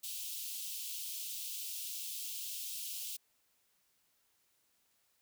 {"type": "high-pass noise", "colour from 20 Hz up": "white", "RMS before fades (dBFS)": -42, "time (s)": [0.03, 3.17], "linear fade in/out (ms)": 10, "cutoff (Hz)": 2700, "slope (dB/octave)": 48, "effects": ["white hiss -75 dBFS RMS until 5.21 s"]}